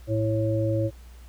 harmonic tone, 110 Hz, A2, in tune, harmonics 1 / 3 / 5, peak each -24 / -28 / -27 dBFS, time 0.07-0.91 s, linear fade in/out 50 ms, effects added 60 Hz sine -43 dBFS peak until 1.28 s + pink hiss -56 dBFS RMS until 1.28 s

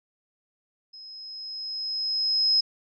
sine tone with level ramp, 5120 Hz, D#8, 49 cents sharp, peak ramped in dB -42 to -17 dBFS, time 0.93-2.61 s, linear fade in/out 10 ms, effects none

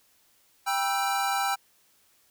square tone cluster, 792 / 968 / 1328 / 1550 Hz, G5 / B5 / E6 / G6, +18 / -35 / +12 / -20 cents, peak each -28 / -35 / -31 / -36 dBFS, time 0.66-1.56 s, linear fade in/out 20 ms, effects white hiss -64 dBFS RMS until 2.3 s

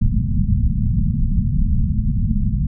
pink low-pass noise, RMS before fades -17 dBFS, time 0.01-2.67 s, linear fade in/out 10 ms, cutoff 230 Hz, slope 96 dB/octave, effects none

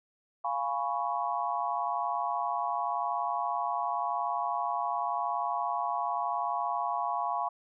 sine chord, C# dominant seventh, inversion first, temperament equal, 698.5 / 830.6 / 987.8 / 1108.7 Hz, E#5 / G#5 / B5 / C#6, 0 / 0 / 0 / 0 cents, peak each -34 dBFS, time 0.44-7.49 s, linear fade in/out 10 ms, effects none

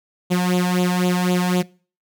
sawtooth tone with flanger, 180 Hz, F#3, 47 cents flat, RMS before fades -18 dBFS, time 0.3-1.63 s, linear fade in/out 20 ms, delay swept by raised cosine 0.28 to 1.22 ms, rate 3.9 Hz, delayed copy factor +0.75, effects noise-tail reverb RT60 0.4 s tail -23 dB re dry

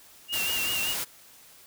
sine tone with vibrato, 2794 Hz, F7, in tune, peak -28 dBFS, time 0.28-0.96 s, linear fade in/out 50 ms, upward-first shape sine, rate 5.2 Hz, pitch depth 49 cents each way
white noise, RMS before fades -31 dBFS, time 0.32-1.05 s, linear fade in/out 20 ms
effects white hiss -53 dBFS RMS until 1.66 s

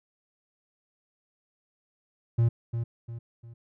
triangle tone with echo, 116.54 Hz, A#2, in tune, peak -17 dBFS, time 2.38-2.49 s, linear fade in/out 10 ms, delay 350 ms, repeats 3, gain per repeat -8 dB, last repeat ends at 3.54 s, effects none

